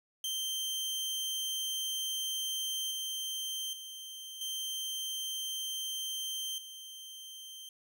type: tone with level steps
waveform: sawtooth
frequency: 3136 Hz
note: G7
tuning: in tune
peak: -30 / -32 / -40 / -32 / -42 dBFS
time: 0.24-7.69 s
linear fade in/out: 2 ms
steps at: 2.91 / 3.73 / 4.41 / 6.58 s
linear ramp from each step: 2 ms
effects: none